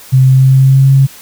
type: tone with pitch glide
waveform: sine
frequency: 130.81 to 135.58 Hz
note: C3 to C#3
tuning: 0 to -38 cents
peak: -3 dBFS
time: 0.12-1.07 s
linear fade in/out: 20 ms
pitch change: +62 cents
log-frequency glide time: 0.23-0.92 s
effects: white hiss -35 dBFS RMS until 1.21 s